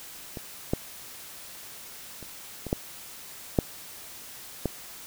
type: clicks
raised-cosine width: 2 ms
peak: -22 / -10 / -29 / -21 / -10 / -6 / -12 dBFS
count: 7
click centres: 0.372 / 0.735 / 2.227 / 2.667 / 2.729 / 3.588 / 4.657 s
effects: white hiss -44 dBFS RMS until 5.06 s